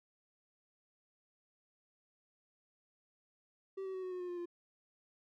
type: tone with pitch steps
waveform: triangle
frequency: 386 / 380.2 / 374.6 / 369 / 363.5 / 358.1 / 352.7 / 347.5 Hz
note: G4 / F#4 / F#4 / F#4 / F#4 / F4 / F4 / F4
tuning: -27 / +47 / +21 / -5 / -31 / +43 / +17 / -9 cents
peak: -37 dBFS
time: 3.77-4.458 s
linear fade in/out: 10 ms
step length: 86 ms
effects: none